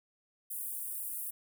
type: high-pass noise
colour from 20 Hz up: pink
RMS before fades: -39 dBFS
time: 0.5-1.31 s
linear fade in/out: 10 ms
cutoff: 9300 Hz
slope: 48 dB/octave
effects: none